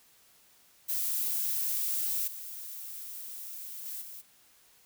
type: noise with level steps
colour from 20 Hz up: violet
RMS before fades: -31 / -42 / -39 / -45 dBFS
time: 0.88-4.22 s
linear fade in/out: 20 ms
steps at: 2.27 / 3.85 / 4.01 s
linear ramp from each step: 10 ms
effects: white hiss -62 dBFS RMS until 4.85 s